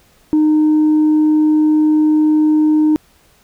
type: tone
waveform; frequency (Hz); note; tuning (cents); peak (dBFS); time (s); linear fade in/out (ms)
sine; 307; D#4; -23; -7; 0.33-2.96; 0
effects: tanh soft clip ceiling -7 dBFS + pink hiss -52 dBFS RMS until 3.43 s